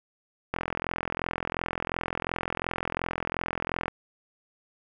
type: click train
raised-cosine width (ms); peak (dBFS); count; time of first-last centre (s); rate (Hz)
0.5; -13; 144; 0.54-3.881; 42.8
effects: none